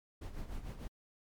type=noise with tremolo; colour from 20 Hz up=brown; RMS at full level=-40 dBFS; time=0.21-0.88 s; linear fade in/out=10 ms; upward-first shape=sine; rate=6.7 Hz; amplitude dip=65%; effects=MP3 96 kbps